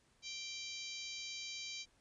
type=harmonic tone with a mistuned harmonic; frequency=784 Hz; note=G5; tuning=in tune; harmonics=3 / 4 / 5 / 6 / 7 / 8 / 9; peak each=-49 / -51 / -49 / -50 / -54 / -52 / -57 dBFS; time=0.22-1.86 s; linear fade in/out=50 ms; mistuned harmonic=9; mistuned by=-48 cents; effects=pink hiss -72 dBFS RMS until 2 s + resampled to 22050 Hz